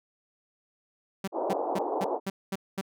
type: tone bursts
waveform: sawtooth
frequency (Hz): 193.6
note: G3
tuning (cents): -21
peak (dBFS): -25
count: 7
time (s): 1.24-2.812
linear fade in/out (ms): 5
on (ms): 36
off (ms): 220
type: band-pass noise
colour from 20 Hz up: white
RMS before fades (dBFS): -30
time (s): 1.32-2.2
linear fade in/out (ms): 50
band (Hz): 300 to 910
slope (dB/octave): 48
effects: none